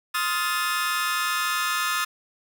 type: chord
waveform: sawtooth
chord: F dominant seventh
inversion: second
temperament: just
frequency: 1047.7 / 1257.2 / 1396.9 / 1746.1 Hz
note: C6 / Eb6 / F6 / A6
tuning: +2 / +18 / 0 / -14 cents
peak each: -29 / -23 / -26 / -25 dBFS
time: 0.14-2.05 s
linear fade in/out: 10 ms
effects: none